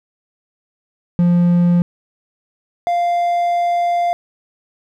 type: tone pair in turn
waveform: triangle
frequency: 174.61 / 696.4 Hz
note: F3 / F5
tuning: 0 / -5 cents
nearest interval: 2 octaves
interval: 2395 cents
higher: second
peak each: -8 / -12 dBFS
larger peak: first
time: 1.19-1.82 / 2.87-4.13 s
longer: second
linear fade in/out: 0 ms
effects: none